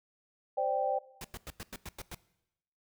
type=chord; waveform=sine; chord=C suspended second; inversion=none; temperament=just; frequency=523.3 / 588.7 / 784.9 Hz; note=C5 / D5 / G5; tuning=0 / +4 / +2 cents; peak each=-33 / -33 / -31 dBFS; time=0.57-0.99 s; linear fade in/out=10 ms
type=noise bursts; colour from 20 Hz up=pink; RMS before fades=-42 dBFS; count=8; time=1.21-2.147 s; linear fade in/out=2 ms; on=34 ms; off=95 ms
effects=noise-tail reverb RT60 0.9 s tail -20 dB re dry